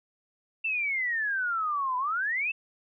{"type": "exponential two-way sweep", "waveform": "sine", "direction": "down then up", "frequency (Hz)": [2704, 987.8, 2704], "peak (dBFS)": -26, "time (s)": [0.64, 2.52], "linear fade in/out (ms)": 10, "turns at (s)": 1.97, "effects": []}